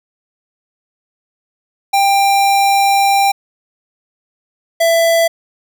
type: tone pair in turn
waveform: square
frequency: 792 / 666 Hz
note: G5 / E5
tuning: +18 / +18 cents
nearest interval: minor third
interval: 300 cents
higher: first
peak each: -10 dBFS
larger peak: neither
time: 1.93-3.32 / 4.8-5.28 s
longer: first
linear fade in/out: 10 ms
effects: none